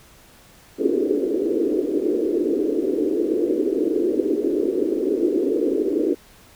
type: band-pass noise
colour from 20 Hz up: pink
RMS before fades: -21 dBFS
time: 0.78-6.15 s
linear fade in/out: 20 ms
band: 290 to 450 Hz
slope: 48 dB/octave
effects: pink hiss -50 dBFS RMS until 6.55 s